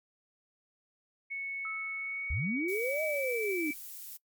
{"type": "tone with pitch glide", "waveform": "sine", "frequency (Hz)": [2209, 2311], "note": ["C#7", "D7"], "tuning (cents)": [-7, -28], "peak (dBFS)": -34, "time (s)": [1.3, 3.74], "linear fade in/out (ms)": 20, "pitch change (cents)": 79, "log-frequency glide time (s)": [1.95, 3.31]}
{"type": "tone with exponential decay", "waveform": "sine", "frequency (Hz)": 1300, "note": "E6", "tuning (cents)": -24, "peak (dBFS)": -39, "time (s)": [1.65, 2.8], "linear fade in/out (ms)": 1, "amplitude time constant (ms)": 250}
{"type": "linear two-way sweep", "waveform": "sine", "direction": "up then down", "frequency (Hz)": [53.3, 638, 286.6], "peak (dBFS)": -30, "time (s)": [2.3, 3.71], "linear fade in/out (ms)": 5, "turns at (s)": 3.03}
{"type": "noise", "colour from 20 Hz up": "violet", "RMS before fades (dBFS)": -44, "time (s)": [2.68, 4.17], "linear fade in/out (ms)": 5}
{"effects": ["noise-tail reverb RT60 0.1 s tail -21 dB re dry", "MP3 96 kbps"]}